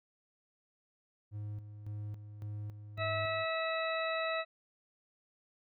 triangle tone with tremolo, 104.6 Hz, G#2, 13 cents sharp, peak -36 dBFS, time 1.31-3.46 s, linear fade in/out 50 ms, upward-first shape square, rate 1.8 Hz, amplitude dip 60%
harmonic tone, 649 Hz, E5, 27 cents flat, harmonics 1 / 2 / 3 / 4 / 6, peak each -35 / -38 / -40 / -41 / -43 dBFS, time 2.97-4.45 s, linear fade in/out 50 ms
effects none

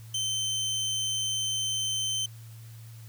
25% pulse tone, 3091 Hz, G7, 25 cents flat, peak -24 dBFS, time 0.14-2.26 s, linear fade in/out 5 ms, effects added 113 Hz sine -43 dBFS peak until 3.08 s + white hiss -56 dBFS RMS until 3.08 s

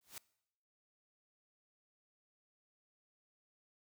white noise with exponential growth, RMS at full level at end -44 dBFS, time 0.01-0.18 s, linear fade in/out 2 ms, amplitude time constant 36 ms, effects noise-tail reverb RT60 0.8 s tail -22 dB re dry

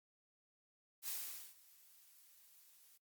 blue noise with ADSR envelope, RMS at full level -42 dBFS, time 1.02-2.98 s, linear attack 58 ms, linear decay 460 ms, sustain -23 dB, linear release 18 ms, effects noise-tail reverb RT60 0.1 s tail -19 dB re dry + Opus 48 kbps

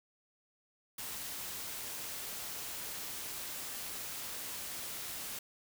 white noise, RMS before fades -42 dBFS, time 0.98-5.39 s, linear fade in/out 5 ms, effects none

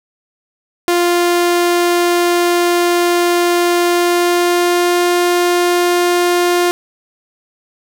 sawtooth tone with pitch glide, 349.2 to 352.2 Hz, F4 to F4, 0 to +15 cents, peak -7 dBFS, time 0.88-6.71 s, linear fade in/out 0 ms, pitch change +15 cents, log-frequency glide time 3.83-5.04 s, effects none

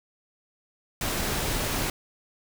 pink noise, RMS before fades -28 dBFS, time 1.01-1.9 s, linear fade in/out 2 ms, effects none

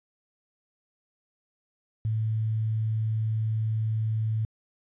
sine tone with quantisation, 110 Hz, A2, in tune, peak -24 dBFS, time 2.05-4.45 s, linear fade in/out 0 ms, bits 9, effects resampled to 8000 Hz

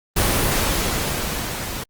pink noise with level ramp, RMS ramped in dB -17 to -29 dBFS, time 0.16-1.84 s, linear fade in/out 10 ms, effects Opus 24 kbps

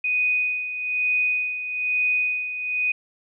sine tone with tremolo, 2489 Hz, D#7, in tune, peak -18 dBFS, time 0.04-2.92 s, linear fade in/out 5 ms, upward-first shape sine, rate 1.1 Hz, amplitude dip 65%, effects none

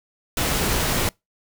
pink noise, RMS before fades -22 dBFS, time 0.37-1.09 s, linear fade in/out 2 ms, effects noise-tail reverb RT60 0.2 s tail -26 dB re dry

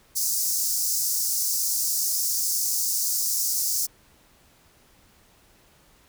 pink high-pass noise, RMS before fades -25 dBFS, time 0.15-3.87 s, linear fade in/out 20 ms, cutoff 5100 Hz, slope 48 dB/octave, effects pink hiss -58 dBFS RMS until 6.08 s

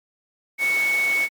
sine tone in noise, 2217 Hz, C#7, in tune, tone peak -18 dBFS, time 0.58-1.29 s, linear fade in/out 50 ms, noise pink, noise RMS -31 dBFS, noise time 0.58-1.29 s, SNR +10 dB, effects high-pass 400 Hz 12 dB/octave + MP3 96 kbps

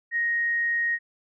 sine tone, 1872 Hz, A#6, 7 cents sharp, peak -22 dBFS, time 0.11-0.99 s, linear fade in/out 50 ms, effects none

